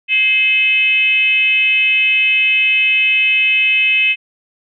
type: tone with frequency modulation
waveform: sine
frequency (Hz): 2570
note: E7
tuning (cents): -45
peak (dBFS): -10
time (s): 0.08-4.16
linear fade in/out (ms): 50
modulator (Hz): 468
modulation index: 0.66
effects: none